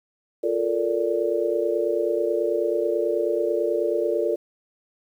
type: chord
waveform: sine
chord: Bb major seventh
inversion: second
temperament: just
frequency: 349.6 / 437 / 466.2 / 582.7 Hz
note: F4 / A4 / Bb4 / D5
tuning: +2 / -12 / 0 / -14 cents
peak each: -26 dBFS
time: 0.43-4.36 s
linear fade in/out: 10 ms
effects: 9-bit